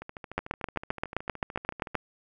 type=two click trains; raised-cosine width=0.5 ms; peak=-24 / -12 dBFS; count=27 / 13; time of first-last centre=0.02-1.946 / 0.38-1.953 s; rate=13.5 / 7.63 Hz; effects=none